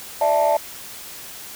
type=chord; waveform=sine; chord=D suspended second; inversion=none; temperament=just; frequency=587.3 / 660.7 / 881 Hz; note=D5 / E5 / A5; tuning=0 / +4 / +2 cents; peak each=-18 dBFS; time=0.21-0.57 s; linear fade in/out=5 ms; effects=tanh soft clip ceiling -10 dBFS + white hiss -37 dBFS RMS until 1.55 s